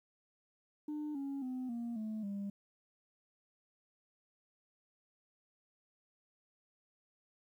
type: tone with pitch steps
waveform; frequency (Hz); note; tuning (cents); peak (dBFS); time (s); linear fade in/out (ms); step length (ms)
sine; 300 / 276.7 / 255.2 / 235.4 / 217.1 / 200.2; D4 / C#4 / C4 / A#3 / A3 / G3; +37 / -3 / -43 / +17 / -23 / +37; -35; 0.88-2.5; 5; 270
effects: tanh soft clip ceiling -36 dBFS + 12-bit